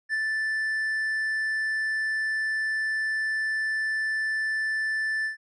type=tone with ADSR envelope; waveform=triangle; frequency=1760 Hz; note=A6; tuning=in tune; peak=-21 dBFS; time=0.09-5.37 s; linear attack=45 ms; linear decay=23 ms; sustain=-2 dB; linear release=120 ms; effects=resampled to 24000 Hz